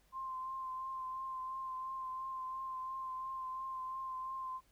sine tone with vibrato, 1046.5 Hz, C6, in tune, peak -39 dBFS, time 0.12-4.61 s, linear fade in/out 50 ms, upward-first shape triangle, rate 2.9 Hz, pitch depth 25 cents each way, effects added 50 Hz sine -70 dBFS peak until 4.71 s + pink hiss -72 dBFS RMS until 4.71 s

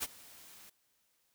white noise with ADSR envelope, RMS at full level -34 dBFS, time 0-0.7 s, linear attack 30 ms, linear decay 35 ms, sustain -21 dB, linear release 10 ms, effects white hiss -75 dBFS RMS until 1.34 s

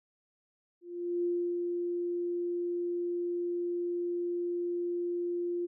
sine tone with ADSR envelope, 349.2 Hz, F4, in tune, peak -27 dBFS, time 0.81-5.67 s, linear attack 430 ms, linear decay 320 ms, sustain -3 dB, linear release 22 ms, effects none

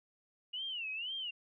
sine tone with vibrato, 2845 Hz, F7, 31 cents sharp, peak -37 dBFS, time 0.53-1.31 s, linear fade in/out 10 ms, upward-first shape sine, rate 2 Hz, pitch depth 200 cents each way, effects none

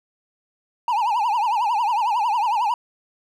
triangle tone with vibrato, 896 Hz, A5, 31 cents sharp, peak -16 dBFS, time 0.88-2.74 s, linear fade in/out 2 ms, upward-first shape triangle, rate 11 Hz, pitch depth 210 cents each way, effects none

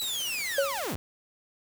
sawtooth linear sweep, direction down, 3986 to 44.88 Hz, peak -27 dBFS, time 0-0.96 s, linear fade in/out 0 ms
white noise with tremolo, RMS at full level -39 dBFS, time 0.01-0.95 s, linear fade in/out 5 ms, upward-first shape sine, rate 16 Hz, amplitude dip 30%
sine tone with exponential decay, 554.4 Hz, C#5, in tune, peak -19 dBFS, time 0.58-0.87 s, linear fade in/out 5 ms, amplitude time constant 61 ms
effects none

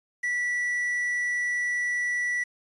triangle tone with quantisation, 1955 Hz, B6, 18 cents flat, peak -23 dBFS, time 0.23-2.44 s, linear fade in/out 10 ms, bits 8, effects resampled to 24000 Hz

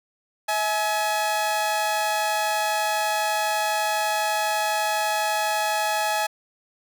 sawtooth tone pair together, 646 / 844 Hz, E5 / G#5, -35 / +28 cents, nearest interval perfect fourth, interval 463 cents, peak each -24 / -19 dBFS, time 0.48-6.27 s, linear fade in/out 10 ms, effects none

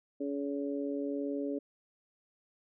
harmonic tone, 141.3 Hz, C#3, 34 cents sharp, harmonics 2 / 3 / 4, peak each -34 / -38 / -40 dBFS, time 0.2-1.59 s, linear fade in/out 10 ms, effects none

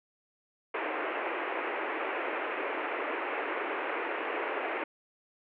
pink band-pass noise, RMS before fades -34 dBFS, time 0.74-4.84 s, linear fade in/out 5 ms, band 320 to 2600 Hz, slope 48 dB/octave, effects none

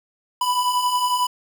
square beating tone pair, 983 / 994 Hz, B5 / B5, -8 / +11 cents, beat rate 11 Hz, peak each -27 / -20 dBFS, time 0.41-1.27 s, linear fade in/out 5 ms, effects 8-bit

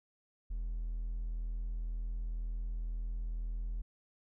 triangle tone with hard clipping, 41 Hz, E1, 9 cents flat, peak -35 dBFS, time 0.5-3.82 s, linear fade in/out 10 ms, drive 4 dB, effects none

